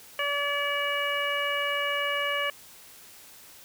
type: harmonic tone with a mistuned harmonic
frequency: 573 Hz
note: D5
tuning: 43 cents flat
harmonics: 1 / 2 / 3 / 4 / 5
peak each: -32 / -32 / -32 / -32 / -32 dBFS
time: 0.19-2.5 s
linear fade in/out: 2 ms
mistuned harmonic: 5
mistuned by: +19 cents
effects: white hiss -50 dBFS RMS until 3.64 s